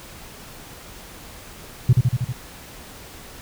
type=tone with echo; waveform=sine; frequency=123.47 Hz; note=B2; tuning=in tune; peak=-7 dBFS; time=1.89-1.93 s; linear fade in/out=5 ms; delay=79 ms; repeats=5; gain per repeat=-3 dB; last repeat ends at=2.325 s; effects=tanh soft clip ceiling -7 dBFS + pink hiss -41 dBFS RMS until 3.41 s